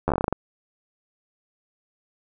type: slowing click train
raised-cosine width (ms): 1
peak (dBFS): -8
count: 11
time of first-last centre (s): 0.08-0.326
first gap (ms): 11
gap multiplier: 1.17
effects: none